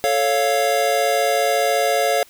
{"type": "chord", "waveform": "square", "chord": "A augmented", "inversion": "none", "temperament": "equal", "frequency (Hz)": [440, 554.4, 698.5], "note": ["A4", "C#5", "E#5"], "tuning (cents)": [0, 0, 0], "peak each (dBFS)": [-24, -21, -20], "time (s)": [0.04, 2.23], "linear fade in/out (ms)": 0, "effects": ["white hiss -50 dBFS RMS until 2.29 s"]}